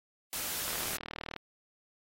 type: noise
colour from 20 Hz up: white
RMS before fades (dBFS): -36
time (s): 0.33-0.97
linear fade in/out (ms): 0
type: click train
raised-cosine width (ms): 0.3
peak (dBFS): -22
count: 28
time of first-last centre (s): 0.68-1.364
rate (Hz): 39.5
effects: AAC 48 kbps